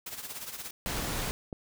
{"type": "noise with tremolo", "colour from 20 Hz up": "white", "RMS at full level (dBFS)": -38, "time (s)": [0.06, 0.71], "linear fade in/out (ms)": 5, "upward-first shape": "sine", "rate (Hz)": 17, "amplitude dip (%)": 65}
{"type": "noise", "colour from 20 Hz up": "pink", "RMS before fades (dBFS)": -33, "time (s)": [0.86, 1.31], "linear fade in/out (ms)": 0}
{"type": "click", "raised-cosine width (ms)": 2, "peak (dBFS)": -24, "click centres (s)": 1.528}
{"effects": []}